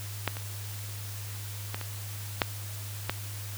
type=clicks; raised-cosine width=0.3 ms; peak=-10 / -22 / -16 / -21 / -6 / -11 dBFS; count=6; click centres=0.277 / 0.369 / 1.745 / 1.813 / 2.418 / 3.096 s; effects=added 102 Hz sine -37 dBFS peak until 3.57 s + white hiss -43 dBFS RMS until 3.57 s